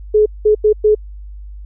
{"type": "tone bursts at uneven times", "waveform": "sine", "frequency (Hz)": 425.1, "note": "G#4", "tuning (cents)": 40, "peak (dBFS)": -7, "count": 4, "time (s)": [[0.14, 0.26], [0.45, 0.55], [0.64, 0.73], [0.84, 0.95]], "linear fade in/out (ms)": 10, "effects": ["added 50 Hz sine -29 dBFS peak until 1.65 s"]}